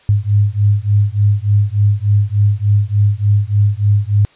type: beating tone pair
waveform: sine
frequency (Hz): 101.2 / 104.6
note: G#2 / G#2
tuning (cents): -44 / +13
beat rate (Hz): 3.4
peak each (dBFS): -13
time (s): 0.09-4.25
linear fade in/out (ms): 0
effects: white hiss -49 dBFS RMS until 4.35 s + resampled to 8000 Hz